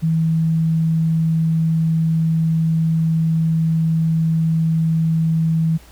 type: tone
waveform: sine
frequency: 161.7 Hz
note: E3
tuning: 33 cents flat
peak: -14 dBFS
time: 0.02-5.78 s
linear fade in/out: 20 ms
effects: added 60 Hz sine -45 dBFS peak until 5.91 s + pink hiss -48 dBFS RMS until 5.91 s